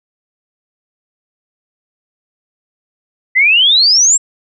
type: exponential sweep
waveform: sine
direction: up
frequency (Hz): 1975.5 to 7730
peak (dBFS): -6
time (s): 3.35-4.18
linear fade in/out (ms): 20
effects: none